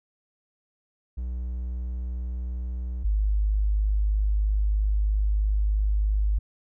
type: tone pair in turn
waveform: triangle / sine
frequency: 61.3 / 51.55 Hz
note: B1 / G#1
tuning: -12 / -12 cents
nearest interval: minor third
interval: 300 cents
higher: first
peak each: -26 / -20 dBFS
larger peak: second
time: 1.17-3.04 / 3.04-6.39 s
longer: second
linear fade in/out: 10 ms
effects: none